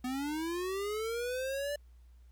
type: linear sweep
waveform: square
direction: up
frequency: 247.3 to 587.3 Hz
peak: -34 dBFS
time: 0.04-1.76 s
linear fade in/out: 5 ms
effects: added 60 Hz sine -54 dBFS peak until 2.31 s + pink hiss -75 dBFS RMS until 2.31 s